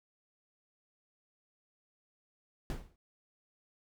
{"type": "noise with exponential decay", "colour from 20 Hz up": "brown", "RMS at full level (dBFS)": -32, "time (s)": [2.7, 2.96], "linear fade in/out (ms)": 1, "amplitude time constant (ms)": 55, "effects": []}